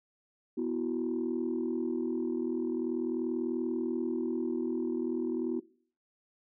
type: chord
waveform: sine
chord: B suspended fourth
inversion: none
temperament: equal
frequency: 246.9 / 329.6 / 370 Hz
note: B3 / E4 / F#4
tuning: 0 / 0 / 0 cents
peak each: -33 / -33 / -33 dBFS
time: 0.57-5.6 s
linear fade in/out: 10 ms
effects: noise-tail reverb RT60 0.5 s tail -21 dB re dry + tanh soft clip ceiling -23 dBFS